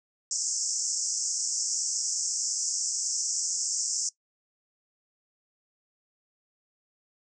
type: band-pass noise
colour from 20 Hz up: white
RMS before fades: -30 dBFS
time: 0.31-4.09 s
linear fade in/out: 2 ms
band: 5200 to 7900 Hz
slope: 96 dB/octave
effects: noise-tail reverb RT60 0.1 s tail -19 dB re dry